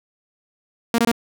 sawtooth tone bursts, 233.1 Hz, A#3, in tune, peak -11 dBFS, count 3, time 0.94-1.116 s, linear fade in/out 2 ms, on 44 ms, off 22 ms, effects none

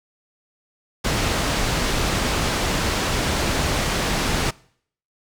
pink low-pass noise, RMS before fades -22 dBFS, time 1.04-4.51 s, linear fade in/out 10 ms, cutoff 7100 Hz, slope 12 dB/octave, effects noise-tail reverb RT60 0.6 s tail -23 dB re dry

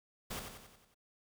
pink noise with echo, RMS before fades -41 dBFS, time 0.3-0.4 s, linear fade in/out 10 ms, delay 91 ms, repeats 6, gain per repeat -5 dB, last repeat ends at 0.946 s, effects none

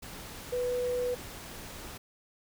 sine tone in noise, 493.9 Hz, B4, in tune, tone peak -28 dBFS, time 0.52-1.15 s, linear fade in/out 10 ms, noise pink, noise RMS -44 dBFS, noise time 0.02-1.98 s, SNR +13 dB, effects none

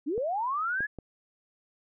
sine linear sweep, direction up, 257.6 to 1728 Hz, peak -27 dBFS, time 0.06-0.87 s, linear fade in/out 20 ms
clicks, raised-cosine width 2 ms, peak -26 dBFS, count 3, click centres 0.179 / 0.806 / 0.987 s
effects none

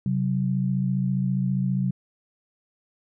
sine tone pair together, 132.9 / 187.81 Hz, C3 / F#3, +27 / +26 cents, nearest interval tritone, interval 599 cents, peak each -24 dBFS, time 0.06-1.91 s, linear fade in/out 2 ms, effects none

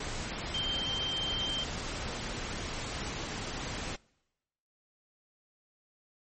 sine tone in noise, 3141 Hz, G7, 3 cents sharp, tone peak -31 dBFS, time 0.54-1.64 s, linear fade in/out 5 ms, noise pink, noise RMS -37 dBFS, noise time 0-3.96 s, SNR +3 dB, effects noise-tail reverb RT60 1.0 s tail -26 dB re dry + MP3 32 kbps

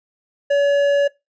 sine tone with hard clipping, 568 Hz, C#5, 42 cents sharp, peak -15 dBFS, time 0.5-1.08 s, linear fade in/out 10 ms, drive 8 dB, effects noise-tail reverb RT60 0.2 s tail -21 dB re dry + resampled to 16000 Hz

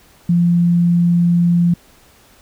sine tone, 172.8 Hz, F3, 18 cents flat, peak -10 dBFS, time 0.29-1.74 s, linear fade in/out 5 ms, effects pink hiss -49 dBFS RMS until 2.41 s

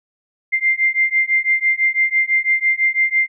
sine beating tone pair, 2093 / 2099 Hz, C7 / C7, 0 / +5 cents, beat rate 6 Hz, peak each -17 dBFS, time 0.52-3.28 s, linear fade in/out 20 ms, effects none

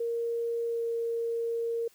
sine tone with pitch glide, 466.2 to 463.2 Hz, A#4 to A#4, 0 to -11 cents, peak -28 dBFS, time 0-1.88 s, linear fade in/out 5 ms, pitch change -11 cents, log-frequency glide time 0.65-0.84 s, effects white hiss -62 dBFS RMS until 1.94 s

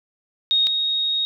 sine tone pair in turn, 3729 / 3748 Hz, A#7 / A#7, 0 / +9 cents, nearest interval unison, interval 9 cents, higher second, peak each -15 / -19 dBFS, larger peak first, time 0.51-0.67 / 0.67-1.25 s, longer second, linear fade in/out 0 ms, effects none

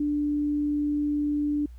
sine tone, 293.7 Hz, D4, in tune, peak -23 dBFS, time 0-1.66 s, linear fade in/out 5 ms, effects added 60 Hz sine -41 dBFS peak until 1.78 s + pink hiss -66 dBFS RMS until 1.78 s

